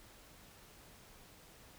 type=silence; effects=pink hiss -59 dBFS RMS until 1.78 s